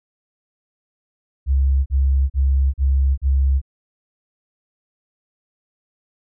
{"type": "tone bursts", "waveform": "sine", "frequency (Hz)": 67.7, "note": "C#2", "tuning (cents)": -40, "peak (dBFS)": -13, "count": 5, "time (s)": [1.46, 3.616], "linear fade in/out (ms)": 50, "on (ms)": 400, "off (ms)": 39, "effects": []}